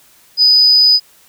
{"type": "tone", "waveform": "sine", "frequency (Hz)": 4982, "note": "D#8", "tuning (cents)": 1, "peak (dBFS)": -5, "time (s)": [0.37, 1], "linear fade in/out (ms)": 50, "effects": ["tanh soft clip ceiling -1 dBFS", "white hiss -48 dBFS RMS until 1.28 s"]}